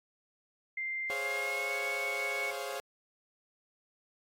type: tone with pitch glide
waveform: sine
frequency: 2093 to 2212 Hz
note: C7 to C#7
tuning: 0 to -4 cents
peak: -33 dBFS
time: 0.77-2.51 s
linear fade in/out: 5 ms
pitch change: +96 cents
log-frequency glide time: 1.18-1.75 s
type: chord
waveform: sawtooth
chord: Db major seventh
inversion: second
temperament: equal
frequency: 415.3 / 523.3 / 554.4 / 698.5 Hz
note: Ab4 / C5 / Db5 / F5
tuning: 0 / 0 / 0 / 0 cents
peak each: -38 / -39 / -37 / -38 dBFS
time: 1.1-2.8 s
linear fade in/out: 0 ms
effects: AAC 48 kbps